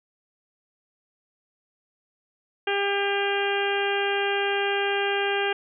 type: harmonic tone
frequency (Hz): 400.3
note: G4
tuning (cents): +36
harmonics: 1 / 2 / 3 / 4 / 5 / 6 / 7 / 8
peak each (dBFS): -26 / -29 / -37 / -29 / -36 / -33 / -32 / -36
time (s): 2.67-5.53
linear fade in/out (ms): 5
effects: none